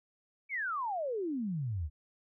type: exponential sweep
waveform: sine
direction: down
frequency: 2333 to 69.3 Hz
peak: -32 dBFS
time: 0.49-1.9 s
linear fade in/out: 50 ms
effects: none